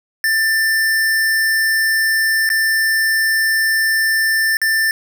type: tone with dropouts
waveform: square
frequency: 1780 Hz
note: A6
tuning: 20 cents sharp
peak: -14 dBFS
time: 0.24-4.91 s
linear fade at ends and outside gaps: 1 ms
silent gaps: 2.491-2.501 / 4.57-4.616 s
effects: none